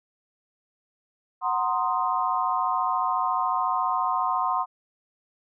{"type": "chord", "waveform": "sine", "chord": "C half-diminished seventh", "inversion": "second", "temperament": "equal", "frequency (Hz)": [740, 932.3, 1046.5, 1244.5], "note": ["Gb5", "Bb5", "C6", "Eb6"], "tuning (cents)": [0, 0, 0, 0], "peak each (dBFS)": [-28, -30, -25, -30], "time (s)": [1.41, 4.66], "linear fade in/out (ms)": 50, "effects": []}